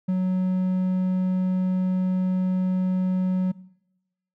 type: tone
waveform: triangle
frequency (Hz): 185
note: F#3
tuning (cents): 0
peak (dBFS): -18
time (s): 0.08-3.52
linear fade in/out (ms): 10
effects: noise-tail reverb RT60 0.9 s tail -21 dB re dry